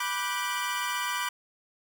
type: chord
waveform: 25% pulse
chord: G major seventh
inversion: first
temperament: equal with one note detuned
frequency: 981.5 / 1174.7 / 1480 / 1568 Hz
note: B5 / D6 / F#6 / G6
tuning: -11 / 0 / 0 / 0 cents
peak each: -28 / -30 / -34 / -33 dBFS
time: 0-1.29 s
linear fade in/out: 5 ms
effects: none